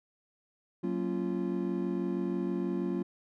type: chord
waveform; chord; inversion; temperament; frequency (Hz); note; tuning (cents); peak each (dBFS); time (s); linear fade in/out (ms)
triangle; Gb major seventh; none; just; 185 / 231.2 / 277.5 / 346.9; Gb3 / Bb3 / Db4 / F4; 0 / -14 / +2 / -12; -32 / -35 / -35 / -32; 0.83-3.03; 10
effects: none